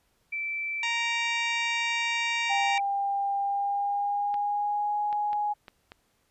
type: tone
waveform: sine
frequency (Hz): 2329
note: D7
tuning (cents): -15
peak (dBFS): -29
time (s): 0.32-2.8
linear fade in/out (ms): 10
type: harmonic tone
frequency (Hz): 932.3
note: A#5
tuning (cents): 0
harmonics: 1 / 2 / 3 / 4 / 5 / 6 / 7 / 8 / 9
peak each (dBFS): -33 / -33 / -34 / -36 / -45 / -45 / -44 / -47 / -55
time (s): 0.83-2.78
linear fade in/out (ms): 2
type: tone with pitch glide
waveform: sine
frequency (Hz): 798 to 831.9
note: G5 to G#5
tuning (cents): +31 to +3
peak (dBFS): -25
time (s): 2.49-5.54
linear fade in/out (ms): 20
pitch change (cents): +72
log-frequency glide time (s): 3.37-4.99
type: clicks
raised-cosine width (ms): 0.3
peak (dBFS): -27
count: 5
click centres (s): 4.342 / 5.128 / 5.331 / 5.682 / 5.919
effects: pink hiss -70 dBFS RMS until 6.3 s + resampled to 32000 Hz